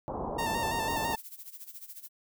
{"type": "low-pass noise", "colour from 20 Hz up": "white", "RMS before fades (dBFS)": -35, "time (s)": [0.08, 1.15], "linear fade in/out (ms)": 0, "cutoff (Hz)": 1000, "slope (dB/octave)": 48}
{"type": "tone with vibrato", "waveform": "sawtooth", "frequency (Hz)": 906, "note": "A#5", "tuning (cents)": -50, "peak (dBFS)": -27, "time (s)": [0.38, 1.16], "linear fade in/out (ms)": 10, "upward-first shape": "square", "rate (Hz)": 6, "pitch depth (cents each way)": 34}
{"type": "noise with tremolo", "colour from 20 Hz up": "violet", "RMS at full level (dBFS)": -43, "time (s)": [0.89, 2.09], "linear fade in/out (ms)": 20, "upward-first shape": "sine", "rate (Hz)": 14, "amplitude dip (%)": 80}
{"effects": []}